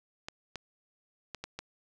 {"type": "clicks", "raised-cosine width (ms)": 0.2, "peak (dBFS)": -21, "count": 5, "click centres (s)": [0.285, 0.557, 1.347, 1.44, 1.59], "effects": []}